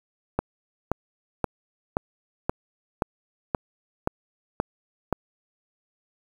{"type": "click train", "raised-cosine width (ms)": 1, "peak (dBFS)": -8, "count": 10, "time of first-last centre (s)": [0.39, 5.127], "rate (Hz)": 1.9, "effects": ["7-bit"]}